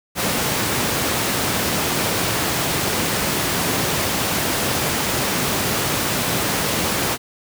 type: high-pass noise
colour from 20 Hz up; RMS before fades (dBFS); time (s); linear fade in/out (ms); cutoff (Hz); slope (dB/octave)
pink; -21; 0.15-7.18; 50; 110; 12
effects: none